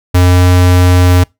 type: tone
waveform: square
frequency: 89.9 Hz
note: F#2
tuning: 49 cents flat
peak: -5 dBFS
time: 0.14-1.24 s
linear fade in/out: 10 ms
effects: noise-tail reverb RT60 0.2 s tail -25 dB re dry